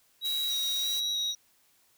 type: tone with vibrato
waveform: triangle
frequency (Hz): 3836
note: A#7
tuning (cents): +49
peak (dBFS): -27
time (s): 0.21-1.35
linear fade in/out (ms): 50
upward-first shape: square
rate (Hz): 1.6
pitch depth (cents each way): 12
type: noise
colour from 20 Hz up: blue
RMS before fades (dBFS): -39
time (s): 0.24-1.01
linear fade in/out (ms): 20
type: tone with tremolo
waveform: triangle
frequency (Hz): 5780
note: F#8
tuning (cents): -41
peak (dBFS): -36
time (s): 0.5-1.35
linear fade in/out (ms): 2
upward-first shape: sine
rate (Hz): 7.3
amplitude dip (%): 30
effects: white hiss -66 dBFS RMS until 1.97 s